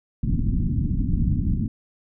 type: low-pass noise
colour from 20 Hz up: pink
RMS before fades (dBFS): -22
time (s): 0.23-1.68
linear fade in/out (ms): 5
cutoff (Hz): 270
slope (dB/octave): 48
effects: none